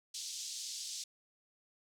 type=band-pass noise; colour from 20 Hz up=white; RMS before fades=-43 dBFS; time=0.14-1.04 s; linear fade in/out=5 ms; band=3800 to 7200 Hz; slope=24 dB/octave; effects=none